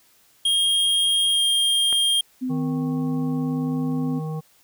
square tone with pitch glide, 3239 to 3215 Hz, G#7 to G7, -44 to +43 cents, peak -18 dBFS, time 0.45-2.21 s, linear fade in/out 5 ms, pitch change -13 cents, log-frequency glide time 1.33-1.4 s
click, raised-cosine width 0.5 ms, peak -19 dBFS, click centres 1.927 s
sine tone, 255.4 Hz, C4, 42 cents flat, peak -23 dBFS, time 2.41-4.2 s, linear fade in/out 20 ms
harmonic tone, 156.7 Hz, D#3, 13 cents sharp, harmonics 1 / 3 / 5 / 7, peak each -26 / -36 / -40 / -43 dBFS, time 2.49-4.41 s, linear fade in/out 20 ms
effects white hiss -58 dBFS RMS until 4.63 s

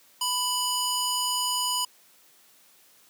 square tone with band-pass filter, 990 Hz, B5, 4 cents sharp, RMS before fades -27 dBFS, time 0.21-1.85 s, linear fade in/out 5 ms, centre 7300 Hz, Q 0.66, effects white hiss -58 dBFS RMS until 3.09 s + high-pass 150 Hz 12 dB/octave

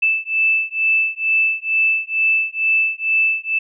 sine beating tone pair, 2635 / 2637.2 Hz, E7 / E7, -1 / 0 cents, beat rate 2.2 Hz, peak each -18 dBFS, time 0.02-3.59 s, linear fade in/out 10 ms, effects none

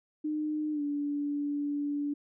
sine tone with pitch glide, 304.4 to 289.3 Hz, D#4 to D4, -38 to -26 cents, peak -29 dBFS, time 0.24-2.14 s, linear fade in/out 10 ms, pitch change -88 cents, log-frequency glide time 0.72-0.82 s, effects none

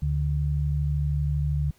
sine tone pair together, 72.94 / 145.7 Hz, D2 / D3, -11 / -13 cents, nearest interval octave, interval 1198 cents, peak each -25 dBFS, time 0.02-1.71 s, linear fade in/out 5 ms, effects pink hiss -61 dBFS RMS until 1.78 s

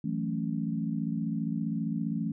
sine chord, F# minor seventh, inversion third, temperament equal, 164.81 / 185 / 220 / 277.2 Hz, E3 / F#3 / A3 / C#4, 0 / 0 / 0 / 0 cents, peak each -33 / -37 / -32 / -36 dBFS, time 0.04-2.32 s, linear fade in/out 5 ms, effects none

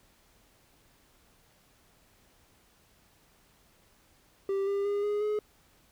triangle tone with pitch steps, 392 / 399.3 / 406.8 / 414.4 / 422.1 Hz, G4 / G4 / G#4 / G#4 / G#4, 0 / +32 / -36 / -4 / +28 cents, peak -25 dBFS, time 4.49-5.39 s, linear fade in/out 2 ms, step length 180 ms, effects pink hiss -64 dBFS RMS until 5.91 s

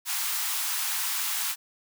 white high-pass noise, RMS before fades -29 dBFS, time 0.05-1.56 s, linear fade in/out 50 ms, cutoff 800 Hz, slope 48 dB/octave, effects none

